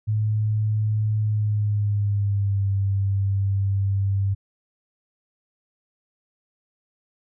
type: tone with pitch glide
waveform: sine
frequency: 107.3 to 98.39 Hz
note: A2 to G2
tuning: -43 to +7 cents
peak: -19 dBFS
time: 0.07-4.35 s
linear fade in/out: 20 ms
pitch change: -150 cents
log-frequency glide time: 1.18-2.7 s
effects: none